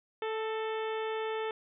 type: harmonic tone with a mistuned harmonic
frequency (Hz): 439.4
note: A4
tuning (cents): -2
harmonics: 1 / 2 / 3 / 4 / 5 / 6 / 7 / 8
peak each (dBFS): -33 / -39 / -43 / -45 / -47 / -49 / -50 / -51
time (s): 0.22-1.51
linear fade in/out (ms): 2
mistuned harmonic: 4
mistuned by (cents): +26
effects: none